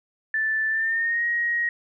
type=tone with pitch glide; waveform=sine; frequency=1760 to 1886.3 Hz; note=A6 to A#6; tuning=0 to +20 cents; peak=-21 dBFS; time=0.34-1.69 s; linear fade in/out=2 ms; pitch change=+120 cents; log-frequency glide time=0.69-1.25 s; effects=none